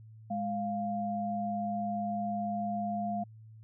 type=tone pair together; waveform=sine; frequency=207.7 / 698.5 Hz; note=G#3 / F5; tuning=0 / 0 cents; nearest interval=octave + major sixth; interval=2100 cents; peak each=-34 / -33 dBFS; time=0.3-3.24 s; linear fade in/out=10 ms; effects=added 110 Hz sine -49 dBFS peak until 3.63 s